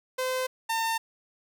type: tone pair in turn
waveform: sawtooth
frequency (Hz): 514 / 904.5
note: C5 / A5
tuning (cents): -31 / +48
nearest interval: minor seventh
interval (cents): 979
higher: second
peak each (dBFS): -23 / -22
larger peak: second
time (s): 0.18-0.47 / 0.69-0.98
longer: neither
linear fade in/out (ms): 10
effects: none